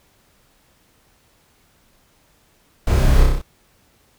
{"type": "noise with echo", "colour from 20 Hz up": "brown", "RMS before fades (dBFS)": -17, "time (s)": [2.87, 3.23], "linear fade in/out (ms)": 2, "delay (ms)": 31, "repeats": 6, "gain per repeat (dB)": -2, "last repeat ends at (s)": 3.416, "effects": ["pink hiss -58 dBFS RMS until 4.18 s"]}